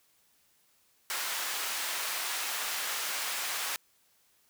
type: high-pass noise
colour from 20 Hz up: pink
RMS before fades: -34 dBFS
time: 1.1-3.76 s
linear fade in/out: 0 ms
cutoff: 1100 Hz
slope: 12 dB/octave
effects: white hiss -68 dBFS RMS until 4.49 s